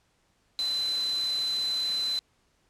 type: tone in noise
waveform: sine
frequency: 4033 Hz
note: B7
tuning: 36 cents sharp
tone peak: -26 dBFS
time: 0.59-2.19 s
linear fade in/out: 0 ms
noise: white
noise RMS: -40 dBFS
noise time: 0.59-2.19 s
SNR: +11 dB
effects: pink hiss -69 dBFS RMS until 2.69 s + low-pass 9000 Hz 12 dB/octave